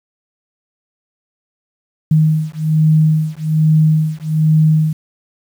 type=beating tone pair; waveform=sine; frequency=155.56 / 156.76 Hz; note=D#3 / D#3; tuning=0 / +13 cents; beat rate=1.2 Hz; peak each=-13 dBFS; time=2.11-4.93 s; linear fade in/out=5 ms; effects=7-bit